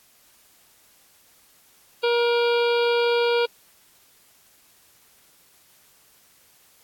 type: harmonic tone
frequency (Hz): 474.1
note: A#4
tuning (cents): +29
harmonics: 1 / 2 / 3 / 5 / 6 / 7 / 8 / 9 / 10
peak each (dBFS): -19 / -28 / -30 / -30 / -36 / -33 / -39 / -39 / -39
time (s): 2.03-3.46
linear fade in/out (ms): 10
effects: white hiss -57 dBFS RMS until 6.83 s + AAC 64 kbps